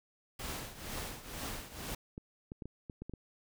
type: noise with tremolo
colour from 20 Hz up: pink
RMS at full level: -39 dBFS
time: 0.39-1.95 s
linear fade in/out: 5 ms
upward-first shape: triangle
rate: 2.1 Hz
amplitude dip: 80%
type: clicks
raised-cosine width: 3 ms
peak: -30 dBFS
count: 8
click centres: 2.179 / 2.519 / 2.622 / 2.656 / 2.898 / 3.02 / 3.096 / 3.137 s
effects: none